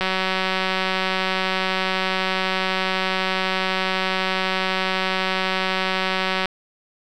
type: click train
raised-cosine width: 0.3 ms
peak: -6 dBFS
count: 1213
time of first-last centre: 0.01-6.457 s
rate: 188 Hz
effects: 8-bit